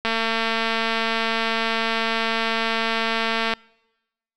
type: click train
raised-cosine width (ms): 0.3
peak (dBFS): -7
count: 789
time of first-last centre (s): 0.05-3.537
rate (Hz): 226
effects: noise-tail reverb RT60 1.0 s tail -26 dB re dry